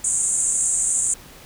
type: band-pass noise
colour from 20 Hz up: pink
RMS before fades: -21 dBFS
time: 0.04-1.14 s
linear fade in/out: 5 ms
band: 6900 to 9200 Hz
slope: 96 dB/octave
effects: pink hiss -44 dBFS RMS until 1.45 s